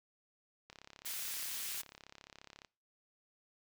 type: click train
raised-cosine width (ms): 0.2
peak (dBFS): -34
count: 68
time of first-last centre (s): 0.7-2.648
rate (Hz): 34.4
type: high-pass noise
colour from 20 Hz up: white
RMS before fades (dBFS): -41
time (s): 1.05-1.82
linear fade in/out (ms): 10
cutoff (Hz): 1700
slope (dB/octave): 12
effects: noise-tail reverb RT60 0.4 s tail -25 dB re dry